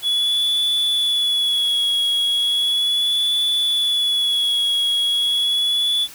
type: tone with vibrato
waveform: triangle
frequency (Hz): 3390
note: G#7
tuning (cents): +35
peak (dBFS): -15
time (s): 0.02-6.08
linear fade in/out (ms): 50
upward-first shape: sine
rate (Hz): 0.36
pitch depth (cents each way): 34
effects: white hiss -40 dBFS RMS until 6.14 s